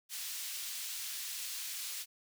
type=high-pass noise; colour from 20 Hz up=pink; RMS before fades=-41 dBFS; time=0.09-2.06 s; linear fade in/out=50 ms; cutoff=3400 Hz; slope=12 dB/octave; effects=none